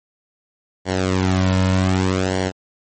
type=tone with flanger; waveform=sawtooth; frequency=93.5 Hz; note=F#2; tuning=19 cents sharp; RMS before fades=-18 dBFS; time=0.85-2.52 s; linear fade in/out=50 ms; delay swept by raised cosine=0.79 to 2.59 ms; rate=0.65 Hz; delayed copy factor=-0.8; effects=MP3 32 kbps